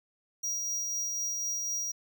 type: tone with tremolo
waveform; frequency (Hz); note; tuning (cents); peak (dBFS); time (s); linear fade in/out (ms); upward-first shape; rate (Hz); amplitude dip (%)
square; 5740; F8; +47; -30; 0.43-1.92; 10; triangle; 4; 25
effects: none